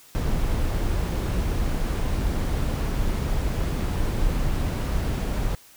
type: noise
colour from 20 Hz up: brown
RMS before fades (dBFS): -24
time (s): 0.15-5.55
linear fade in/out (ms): 0
effects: white hiss -51 dBFS RMS until 5.76 s